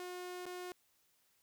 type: tone with dropouts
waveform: sawtooth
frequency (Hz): 360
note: F#4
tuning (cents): -47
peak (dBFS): -39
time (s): 0-0.72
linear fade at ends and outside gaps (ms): 1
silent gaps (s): 0.456-0.463
effects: white hiss -74 dBFS RMS until 1.42 s